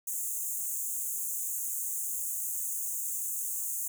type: high-pass noise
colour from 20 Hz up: pink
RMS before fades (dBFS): -34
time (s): 0.07-3.88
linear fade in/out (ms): 5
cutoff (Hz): 6500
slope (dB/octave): 96
effects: none